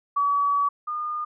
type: tone pair in turn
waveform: sine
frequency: 1139 / 1216.8 Hz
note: C#6 / D#6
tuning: +47 / -39 cents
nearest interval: minor second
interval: 114 cents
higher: second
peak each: -19 / -26 dBFS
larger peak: first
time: 0.16-0.69 / 0.87-1.25 s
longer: first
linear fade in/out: 10 ms
effects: none